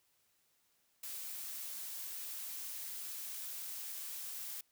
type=noise; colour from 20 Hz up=blue; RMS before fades=-44 dBFS; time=1.03-4.61 s; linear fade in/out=5 ms; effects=white hiss -75 dBFS RMS until 4.71 s